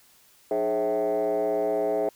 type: tone with frequency modulation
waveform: sine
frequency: 536 Hz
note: C5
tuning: 42 cents sharp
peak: -21 dBFS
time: 0.51-2.09 s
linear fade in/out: 2 ms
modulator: 116 Hz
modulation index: 1.6
effects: tanh soft clip ceiling -19 dBFS + white hiss -58 dBFS RMS until 2.15 s